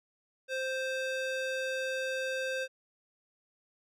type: tone with band-pass filter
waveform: square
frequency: 523.3 Hz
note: C5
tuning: in tune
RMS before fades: -34 dBFS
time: 0.48-2.68 s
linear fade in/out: 50 ms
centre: 2000 Hz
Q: 0.57
effects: none